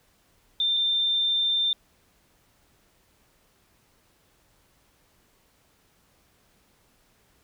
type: tone pair in turn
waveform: sine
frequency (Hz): 3586 / 3586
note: A7 / A7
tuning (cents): +32 / +32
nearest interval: unison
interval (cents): 0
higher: neither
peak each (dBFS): -21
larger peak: neither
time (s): 0.6-0.77 / 0.77-1.73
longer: second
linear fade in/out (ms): 2
effects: pink hiss -64 dBFS RMS until 7.43 s